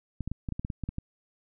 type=clicks; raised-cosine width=5 ms; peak=-20 dBFS; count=11; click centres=0.207 / 0.276 / 0.316 / 0.488 / 0.523 / 0.595 / 0.649 / 0.702 / 0.837 / 0.89 / 0.984 s; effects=none